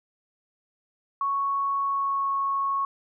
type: tone with pitch glide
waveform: sine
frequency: 1108.7 to 1101.7 Hz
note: C#6 to C#6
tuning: 0 to -11 cents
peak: -23 dBFS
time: 1.21-2.85 s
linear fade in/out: 2 ms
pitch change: -11 cents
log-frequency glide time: 1.81-2.3 s
effects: none